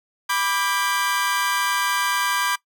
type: chord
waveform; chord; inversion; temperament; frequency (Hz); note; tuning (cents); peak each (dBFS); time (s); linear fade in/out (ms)
sawtooth; G major; first; equal with one note detuned; 987.8 / 1174.7 / 1602.8; B5 / D6 / G6; 0 / 0 / +38; -21; 0.29-2.56; 10
effects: noise-tail reverb RT60 0.1 s tail -20 dB re dry